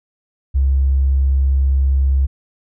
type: tone with tanh clipping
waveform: triangle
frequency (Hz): 67.5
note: C#2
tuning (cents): -45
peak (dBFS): -11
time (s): 0.54-2.27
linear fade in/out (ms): 20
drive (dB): 3
effects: none